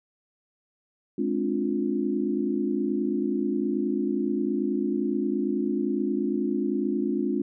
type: chord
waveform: sine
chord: D half-diminished seventh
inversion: second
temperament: just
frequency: 211.4 / 264.3 / 293.7 / 352.4 Hz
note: Ab3 / C4 / D4 / F4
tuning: +31 / +18 / 0 / +16 cents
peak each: -29 dBFS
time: 1.18-7.42 s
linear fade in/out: 5 ms
effects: none